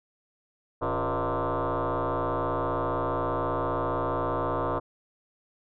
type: tone with frequency modulation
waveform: sine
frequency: 279.5 Hz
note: C#4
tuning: 14 cents sharp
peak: -24 dBFS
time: 0.81-4.8 s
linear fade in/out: 20 ms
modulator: 126 Hz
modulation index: 7.6
effects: tanh soft clip ceiling -21 dBFS